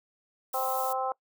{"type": "noise", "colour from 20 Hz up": "violet", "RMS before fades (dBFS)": -37, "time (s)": [0.53, 0.93], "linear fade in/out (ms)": 5}
{"type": "harmonic tone", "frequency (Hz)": 261.1, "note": "C4", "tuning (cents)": -3, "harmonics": [2, 3, 4, 5], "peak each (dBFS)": [-34, -30, -35, -36], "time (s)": [0.54, 1.12], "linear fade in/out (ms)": 2}
{"effects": ["noise-tail reverb RT60 0.1 s tail -23 dB re dry"]}